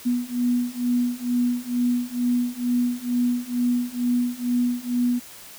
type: beating tone pair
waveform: sine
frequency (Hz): 243 / 245.2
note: B3 / B3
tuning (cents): -28 / -12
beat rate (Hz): 2.2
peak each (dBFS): -24 / -23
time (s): 0.05-5.2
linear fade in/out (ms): 20
effects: white hiss -43 dBFS RMS until 5.58 s